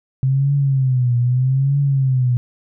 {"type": "tone with vibrato", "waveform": "sine", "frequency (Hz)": 130.81, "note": "C3", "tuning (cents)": 0, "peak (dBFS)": -13, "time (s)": [0.23, 2.37], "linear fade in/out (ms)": 0, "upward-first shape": "triangle", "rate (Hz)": 0.8, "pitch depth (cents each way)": 150, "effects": []}